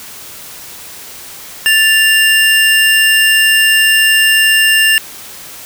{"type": "tone pair together", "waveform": "square", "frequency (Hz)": [1760.1, 2794], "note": ["A6", "F7"], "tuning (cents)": [0, 0], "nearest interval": "minor sixth", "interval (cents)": 800, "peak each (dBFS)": [-11, -10], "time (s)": [1.66, 4.98], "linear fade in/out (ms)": 0, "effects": ["white hiss -31 dBFS RMS until 5.65 s"]}